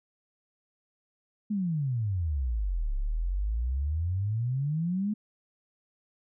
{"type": "exponential two-way sweep", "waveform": "sine", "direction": "down then up", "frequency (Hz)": [216.6, 33.46, 216.6], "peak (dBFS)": -26, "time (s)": [1.5, 5.14], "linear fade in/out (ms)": 10, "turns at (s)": 2.95, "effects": []}